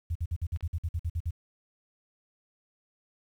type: tone bursts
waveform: sine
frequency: 83.1 Hz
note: E2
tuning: 15 cents sharp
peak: -27 dBFS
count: 12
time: 0.1-1.309 s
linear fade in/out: 10 ms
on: 54 ms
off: 51 ms
type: clicks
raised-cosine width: 0.3 ms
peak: -35 dBFS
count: 2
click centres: 0.562 / 0.608 s
effects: 10-bit